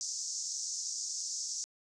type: band-pass noise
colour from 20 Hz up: pink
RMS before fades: -38 dBFS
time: 0.01-1.64 s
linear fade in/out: 0 ms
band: 5400 to 7000 Hz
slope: 48 dB/octave
effects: resampled to 22050 Hz